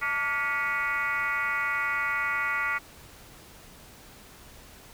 sine tone with frequency modulation, 1686 Hz, G#6, 26 cents sharp, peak -25 dBFS, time 0.01-2.79 s, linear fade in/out 20 ms, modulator 266 Hz, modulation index 2.3, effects pink hiss -50 dBFS RMS until 4.93 s

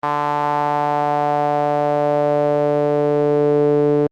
sawtooth tone with band-pass filter sweep, 146.83 Hz, D3, in tune, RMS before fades -17 dBFS, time 0.03-4.07 s, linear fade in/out 5 ms, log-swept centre 980 to 400 Hz, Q 4, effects Opus 32 kbps

